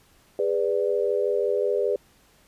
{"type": "chord", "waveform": "sine", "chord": "G# diminished", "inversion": "none", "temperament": "equal with one note detuned", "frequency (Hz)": [408.6, 493.9, 587.3], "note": ["G#4", "B4", "D5"], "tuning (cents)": [-28, 0, 0], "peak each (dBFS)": [-24, -25, -28], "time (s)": [0.39, 1.96], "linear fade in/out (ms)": 2, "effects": ["pink hiss -59 dBFS RMS until 2.47 s", "resampled to 32000 Hz"]}